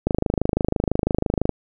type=click train; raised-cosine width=2 ms; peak=-5 dBFS; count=38; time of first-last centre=0.07-1.493 s; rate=26 Hz; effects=none